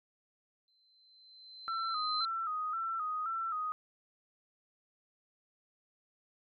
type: tone with exponential growth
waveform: sine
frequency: 4077 Hz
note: C8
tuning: 46 cents flat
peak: -31 dBFS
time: 0.68-2.25 s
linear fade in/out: 1 ms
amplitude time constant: 340 ms
type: tone with vibrato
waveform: sine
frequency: 1294 Hz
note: E6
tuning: 32 cents flat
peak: -33 dBFS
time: 1.68-3.72 s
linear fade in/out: 0 ms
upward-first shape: square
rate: 1.9 Hz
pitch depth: 62 cents each way
effects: none